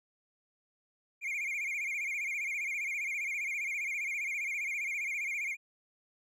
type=tone with vibrato; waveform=triangle; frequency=2266 Hz; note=C#7; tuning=37 cents sharp; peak=-31 dBFS; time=1.21-5.57 s; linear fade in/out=50 ms; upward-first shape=sine; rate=15 Hz; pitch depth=130 cents each way; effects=none